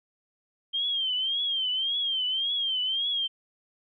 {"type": "tone with vibrato", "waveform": "sine", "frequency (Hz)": 3169, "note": "G7", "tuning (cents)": 18, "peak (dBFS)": -25, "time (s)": [0.73, 3.28], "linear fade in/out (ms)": 20, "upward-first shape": "triangle", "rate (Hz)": 1.8, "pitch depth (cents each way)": 120, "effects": []}